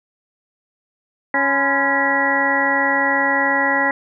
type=harmonic tone with a mistuned harmonic; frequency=277.2 Hz; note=C#4; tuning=in tune; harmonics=1 / 2 / 3 / 4 / 5 / 6 / 7; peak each=-25 / -24 / -22 / -25 / -28 / -24 / -18 dBFS; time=1.34-3.91 s; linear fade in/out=2 ms; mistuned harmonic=4; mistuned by=-140 cents; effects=none